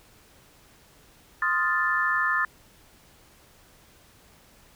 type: chord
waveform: sine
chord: F dominant seventh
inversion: second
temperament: equal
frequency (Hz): 1046.5 / 1244.5 / 1396.9 / 1760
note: C6 / Eb6 / F6 / A6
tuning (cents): 0 / 0 / 0 / 0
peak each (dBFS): -30 / -28 / -30 / -24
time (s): 1.42-2.45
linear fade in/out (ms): 2
effects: pink hiss -56 dBFS RMS until 4.75 s